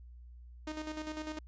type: tone with tremolo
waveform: sawtooth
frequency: 308.7 Hz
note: D#4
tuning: 14 cents flat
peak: -33 dBFS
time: 0.67-1.39 s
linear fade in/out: 5 ms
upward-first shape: square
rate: 10 Hz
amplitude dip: 55%
effects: added 60 Hz sine -49 dBFS peak until 1.47 s + resampled to 16000 Hz